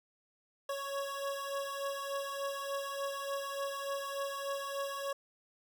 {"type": "beating tone pair", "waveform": "25% pulse", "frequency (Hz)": [554, 557.4], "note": ["C#5", "C#5"], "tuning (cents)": [-1, 9], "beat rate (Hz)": 3.4, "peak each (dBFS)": [-34, -37], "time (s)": [0.69, 5.13], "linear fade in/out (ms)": 5, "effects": []}